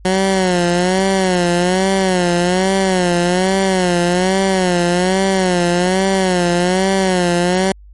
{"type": "tone with vibrato", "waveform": "15% pulse", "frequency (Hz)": 183.3, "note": "F#3", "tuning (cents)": -16, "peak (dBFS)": -6, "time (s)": [0.05, 7.72], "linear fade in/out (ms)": 2, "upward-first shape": "sine", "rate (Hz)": 1.2, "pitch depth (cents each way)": 92, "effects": ["added 50 Hz sine -37 dBFS peak until 7.93 s", "MP3 48 kbps"]}